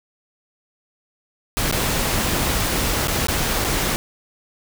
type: noise with dropouts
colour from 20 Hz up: pink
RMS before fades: -21 dBFS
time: 1.57-3.96 s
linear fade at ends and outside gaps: 0 ms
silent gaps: 1.713-1.725 / 3.073-3.082 / 3.269-3.284 / 3.642-3.647 s
effects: none